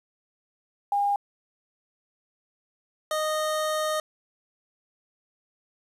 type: tone pair in turn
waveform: sine / 25% pulse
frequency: 810 / 618.6 Hz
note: G#5 / D#5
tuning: -43 / -10 cents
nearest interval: perfect fourth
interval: 467 cents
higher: first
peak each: -21 dBFS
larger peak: neither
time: 0.92-1.16 / 3.11-4 s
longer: second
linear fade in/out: 2 ms
effects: resampled to 32000 Hz + 9-bit